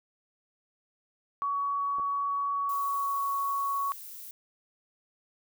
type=tone with pitch glide; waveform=sine; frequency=1126 to 1113.7 Hz; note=C#6 to C#6; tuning=+27 to +8 cents; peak=-27 dBFS; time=1.42-3.92 s; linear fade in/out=0 ms; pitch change=-19 cents; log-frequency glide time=2.53-3.32 s
type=clicks; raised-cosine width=1 ms; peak=-32 dBFS; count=2; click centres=1.985 / 1.997 s
type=noise; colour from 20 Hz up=violet; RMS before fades=-44 dBFS; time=2.69-4.31 s; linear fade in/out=2 ms
effects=none